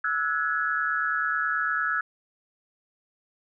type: tone cluster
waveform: sine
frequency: 1315 / 1464 / 1683 Hz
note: E6 / F#6 / G#6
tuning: -5 / -19 / +23 cents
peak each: -28 dBFS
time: 0.04-2.01 s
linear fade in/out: 5 ms
effects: none